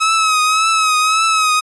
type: tone with vibrato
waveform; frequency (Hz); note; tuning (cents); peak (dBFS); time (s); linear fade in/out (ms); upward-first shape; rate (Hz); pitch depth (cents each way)
sawtooth; 1281; E6; -50; -8; 0-1.61; 20; triangle; 1.8; 57
effects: resampled to 24000 Hz